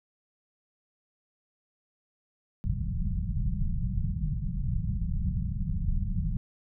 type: low-pass noise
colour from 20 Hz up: pink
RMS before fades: -29 dBFS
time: 2.64-6.37 s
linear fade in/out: 0 ms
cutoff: 200 Hz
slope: 96 dB/octave
effects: none